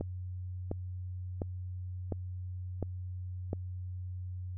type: click train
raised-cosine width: 2 ms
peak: -21 dBFS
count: 6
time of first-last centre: 0.01-3.531 s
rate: 1.42 Hz
effects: added 91 Hz sine -37 dBFS peak until 4.57 s